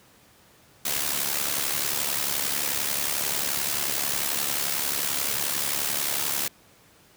white noise with amplitude modulation, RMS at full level -24 dBFS, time 0.85-6.48 s, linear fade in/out 5 ms, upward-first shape sine, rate 71.3 Hz, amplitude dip 65%, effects pink hiss -56 dBFS RMS until 7.16 s + high-pass 80 Hz 12 dB/octave

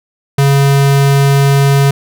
square tone, 139.2 Hz, C#3, 8 cents sharp, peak -7 dBFS, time 0.38-1.91 s, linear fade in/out 5 ms, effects none

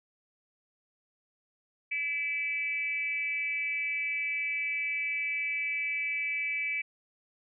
sine tone with frequency modulation, 2309 Hz, D7, 30 cents flat, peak -29 dBFS, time 1.91-6.82 s, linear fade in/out 10 ms, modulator 305 Hz, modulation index 0.59, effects none

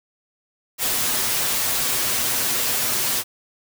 white noise with comb filter, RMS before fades -22 dBFS, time 0.78-3.24 s, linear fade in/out 50 ms, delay 8 ms, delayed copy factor +1, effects none

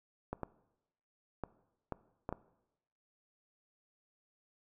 clicks, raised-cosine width 1 ms, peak -23 dBFS, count 6, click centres 0.33 / 0.433 / 1.437 / 1.923 / 2.291 / 2.326 s, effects noise-tail reverb RT60 0.9 s tail -19 dB re dry

